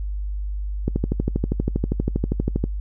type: click train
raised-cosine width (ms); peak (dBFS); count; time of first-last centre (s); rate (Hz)
3; -8; 23; 0.88-2.64; 12.5
effects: noise-tail reverb RT60 0.1 s tail -24 dB re dry + added 50 Hz sine -24 dBFS peak until 2.8 s